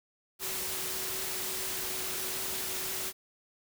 sine tone in noise, 376.6 Hz, F#4, 31 cents sharp, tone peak -46 dBFS, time 0.39-3.13 s, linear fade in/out 50 ms, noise white, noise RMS -35 dBFS, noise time 0.39-3.13 s, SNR -14 dB, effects none

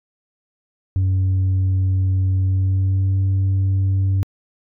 sine tone with pitch glide, 94.3 to 96.23 Hz, F#2 to G2, +33 to -32 cents, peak -12 dBFS, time 0.96-4.23 s, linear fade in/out 0 ms, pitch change +35 cents, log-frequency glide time 2.38-3.18 s, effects tanh soft clip ceiling -14 dBFS

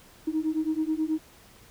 sine beating tone pair, 309.5 / 318.8 Hz, D#4 / D#4, -9 / +42 cents, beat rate 9.3 Hz, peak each -27 / -27 dBFS, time 0.27-1.19 s, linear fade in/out 10 ms, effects tanh soft clip ceiling -18 dBFS + pink hiss -54 dBFS RMS until 1.7 s

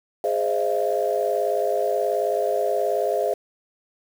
sine chord, F minor seventh, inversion first, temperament equal with one note detuned, 415.3 / 523.3 / 622.3 / 680.9 Hz, Ab4 / C5 / Eb5 / F5, 0 / 0 / 0 / -44 cents, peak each -25 dBFS, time 0.24-3.34 s, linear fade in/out 2 ms, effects tanh soft clip ceiling -10 dBFS + 7-bit

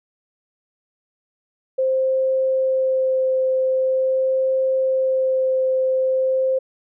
sine tone with vibrato, 523.3 Hz, C5, in tune, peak -16 dBFS, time 1.78-6.59 s, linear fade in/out 10 ms, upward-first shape sine, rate 0.44 Hz, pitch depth 8 cents each way, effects none

